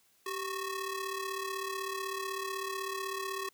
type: ring-modulated tone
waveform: sawtooth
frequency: 740 Hz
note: F#5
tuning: in tune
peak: -28 dBFS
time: 0.26-3.49 s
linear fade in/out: 5 ms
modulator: 352 Hz
effects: white hiss -68 dBFS RMS until 3.53 s